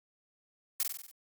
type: noise with echo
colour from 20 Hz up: blue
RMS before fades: -29 dBFS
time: 0.8-0.83 s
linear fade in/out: 0 ms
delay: 47 ms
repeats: 6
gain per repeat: -4 dB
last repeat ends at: 1.112 s
effects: Opus 48 kbps